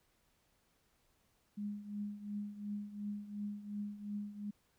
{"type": "tone with tremolo", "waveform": "sine", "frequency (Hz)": 206.1, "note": "G#3", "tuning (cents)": -13, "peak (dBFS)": -36, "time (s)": [1.57, 4.51], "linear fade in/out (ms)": 10, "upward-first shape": "triangle", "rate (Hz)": 2.8, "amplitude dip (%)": 80, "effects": ["pink hiss -75 dBFS RMS until 4.78 s"]}